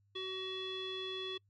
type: tone with low-pass filter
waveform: square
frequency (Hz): 376.8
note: F#4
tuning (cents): +32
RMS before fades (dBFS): -41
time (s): 0.15-1.38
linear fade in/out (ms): 10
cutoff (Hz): 3400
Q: 9.8
effects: noise-tail reverb RT60 0.1 s tail -26 dB re dry + added 100 Hz sine -69 dBFS peak until 1.49 s